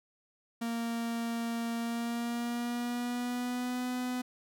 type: tone with pitch glide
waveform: 45% pulse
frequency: 232 to 250.1 Hz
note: A#3 to B3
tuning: -8 to +22 cents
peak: -32 dBFS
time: 0.61-4.22 s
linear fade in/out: 10 ms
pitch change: +130 cents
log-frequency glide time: 1.77-3.88 s
effects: none